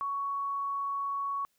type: tone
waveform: sine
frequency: 1116 Hz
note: C#6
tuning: 11 cents sharp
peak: -30 dBFS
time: 0.01-1.45 s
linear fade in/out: 0 ms
effects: white hiss -74 dBFS RMS until 1.58 s